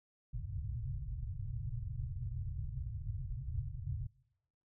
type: low-pass noise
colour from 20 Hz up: white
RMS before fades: -40 dBFS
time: 0.33-4.07 s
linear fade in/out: 10 ms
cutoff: 140 Hz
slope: 96 dB/octave
effects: noise-tail reverb RT60 0.9 s tail -25 dB re dry